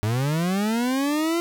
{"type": "linear sweep", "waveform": "40% pulse", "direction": "up", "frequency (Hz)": [101.5, 344.6], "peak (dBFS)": -20, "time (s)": [0.03, 1.4], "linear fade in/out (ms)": 0, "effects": []}